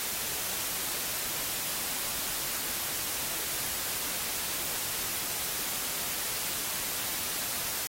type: noise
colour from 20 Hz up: white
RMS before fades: -33 dBFS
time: 0-7.87 s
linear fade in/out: 0 ms
effects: AAC 48 kbps